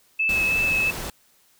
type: tone with vibrato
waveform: sine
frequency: 2609 Hz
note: E7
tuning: 18 cents flat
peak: -19 dBFS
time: 0.19-0.91 s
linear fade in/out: 10 ms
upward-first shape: sine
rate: 3 Hz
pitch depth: 14 cents each way
type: noise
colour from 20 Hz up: pink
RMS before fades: -32 dBFS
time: 0.29-1.1 s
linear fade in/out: 2 ms
effects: white hiss -60 dBFS RMS until 1.59 s